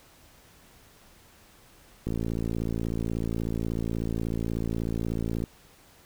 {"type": "click train", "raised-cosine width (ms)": 3, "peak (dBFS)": -17, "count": 191, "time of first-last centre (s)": [2.07, 5.439], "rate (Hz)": 56.4, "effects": ["pink hiss -56 dBFS RMS until 6.05 s"]}